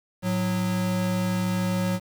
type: tone pair together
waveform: square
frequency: 110 / 182.93 Hz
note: A2 / F#3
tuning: 0 / -19 cents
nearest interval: major sixth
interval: 881 cents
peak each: -30 / -25 dBFS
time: 0.22-2 s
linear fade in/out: 50 ms
effects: 8-bit